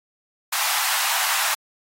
pink high-pass noise, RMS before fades -23 dBFS, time 0.52-1.55 s, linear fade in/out 10 ms, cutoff 750 Hz, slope 48 dB/octave, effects AAC 48 kbps

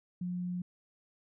sine tone, 178.7 Hz, F3, 40 cents sharp, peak -33 dBFS, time 0.21-0.62 s, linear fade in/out 5 ms, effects none

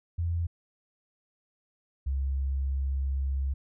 sine tone pair in turn, 84.7 / 67.69 Hz, E2 / C#2, +48 / -41 cents, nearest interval major third, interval 389 cents, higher first, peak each -26 dBFS, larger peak neither, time 0.18-0.47 / 2.06-3.54 s, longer second, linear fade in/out 10 ms, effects none

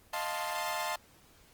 sawtooth chord, F dominant seventh, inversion third, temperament equal with one note detuned, 622.3 / 700.9 / 880 / 1046.5 Hz, Eb5 / F5 / A5 / C6, 0 / +6 / 0 / 0 cents, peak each -36 / -35 / -33 / -34 dBFS, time 0.13-0.96 s, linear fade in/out 5 ms, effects pink hiss -61 dBFS RMS until 1.53 s + Opus 24 kbps

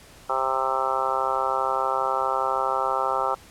harmonic tone, 132.4 Hz, C3, 21 cents sharp, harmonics 3 / 4 / 5 / 6 / 7 / 8 / 9 / 10, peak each -34 / -30 / -33 / -28 / -29 / -32 / -30 / -28 dBFS, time 0.29-3.35 s, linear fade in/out 10 ms, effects pink hiss -49 dBFS RMS until 3.5 s + low-pass 12000 Hz 12 dB/octave

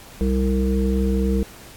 harmonic tone with a mistuned harmonic, 65.41 Hz, C2, in tune, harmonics 1 / 3 / 5 / 7, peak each -20 / -21 / -28 / -26 dBFS, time 0.21-1.43 s, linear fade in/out 0 ms, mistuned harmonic 1, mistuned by -29 cents, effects pink hiss -43 dBFS RMS until 1.76 s + AAC 64 kbps

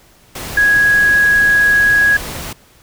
sine tone in noise, 1661.2 Hz, G#6, in tune, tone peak -8 dBFS, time 0.57-2.17 s, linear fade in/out 5 ms, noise pink, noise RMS -26 dBFS, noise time 0.35-2.53 s, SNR +15 dB, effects pink hiss -48 dBFS RMS until 2.82 s

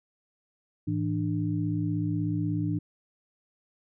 sine tone cluster, 107.3 / 163.7 / 297.4 Hz, A2 / E3 / D4, -43 / -12 / +22 cents, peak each -30 dBFS, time 0.87-2.79 s, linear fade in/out 10 ms, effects none

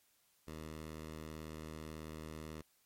10% pulse tone, 78.2 Hz, D#2, 9 cents sharp, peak -37 dBFS, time 0.47-2.62 s, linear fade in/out 10 ms, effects white hiss -73 dBFS RMS until 2.85 s + MP3 64 kbps

